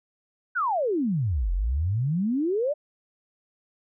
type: exponential two-way sweep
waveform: sine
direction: down then up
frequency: 1568 to 41.65 to 619 Hz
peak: -22 dBFS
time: 0.55-2.74 s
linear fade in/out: 20 ms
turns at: 1.52 s
effects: none